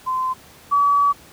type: tone pair in turn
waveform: sine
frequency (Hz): 1032 / 1141.9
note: C6 / D6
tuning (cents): -24 / -49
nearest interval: major second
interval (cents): 175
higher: second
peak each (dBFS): -19 / -13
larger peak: second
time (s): 0.06-0.34 / 0.71-1.13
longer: second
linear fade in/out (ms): 20
effects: pink hiss -46 dBFS RMS until 1.32 s + high-pass 60 Hz 12 dB/octave